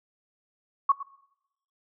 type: tone with echo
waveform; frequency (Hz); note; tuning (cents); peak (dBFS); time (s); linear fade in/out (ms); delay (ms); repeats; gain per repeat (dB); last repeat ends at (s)
sine; 1108.7; C#6; 0; -16; 0.89-0.92; 5; 110; 1; -15; 1.03
effects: noise-tail reverb RT60 0.8 s tail -19 dB re dry